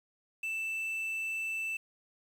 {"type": "tone with quantisation", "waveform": "triangle", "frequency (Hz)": 2651, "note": "E7", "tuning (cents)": 9, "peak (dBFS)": -31, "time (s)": [0.43, 1.77], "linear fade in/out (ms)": 5, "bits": 9, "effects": []}